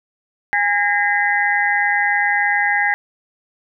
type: tone cluster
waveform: sine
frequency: 820 / 1623 / 1850 / 2027 Hz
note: G#5 / G#6 / A#6 / B6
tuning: -22 / -40 / -14 / +45 cents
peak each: -20 dBFS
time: 0.53-2.94 s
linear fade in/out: 0 ms
effects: none